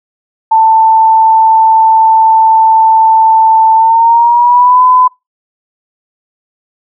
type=tone with pitch glide; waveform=sine; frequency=888 to 1008.3 Hz; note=A5 to B5; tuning=+16 to +36 cents; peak=-3 dBFS; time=0.51-5.08 s; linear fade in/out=10 ms; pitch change=+220 cents; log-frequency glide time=3.75-4.83 s; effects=noise-tail reverb RT60 0.2 s tail -24 dB re dry